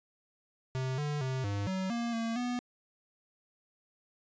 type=tone with pitch steps; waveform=square; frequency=130.5 / 147.6 / 130.9 / 101.1 / 188.5 / 235 / 228.3 / 245.4 Hz; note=C3 / D3 / C3 / G#2 / F#3 / A#3 / A#3 / B3; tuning=-4 / +9 / +1 / -46 / +32 / +14 / -36 / -11 cents; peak=-32 dBFS; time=0.75-2.59 s; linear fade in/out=0 ms; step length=230 ms; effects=resampled to 16000 Hz